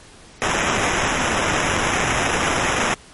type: noise with sample-and-hold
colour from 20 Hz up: violet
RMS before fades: -20 dBFS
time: 0.42-2.94 s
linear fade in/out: 0 ms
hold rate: 4410 Hz
effects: pink hiss -45 dBFS RMS until 3.13 s + MP3 48 kbps